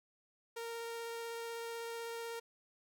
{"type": "tone with vibrato", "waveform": "sawtooth", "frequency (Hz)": 463, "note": "A#4", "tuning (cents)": -12, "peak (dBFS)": -37, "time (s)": [0.56, 2.4], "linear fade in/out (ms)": 10, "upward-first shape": "triangle", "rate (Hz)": 16, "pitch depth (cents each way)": 9, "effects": []}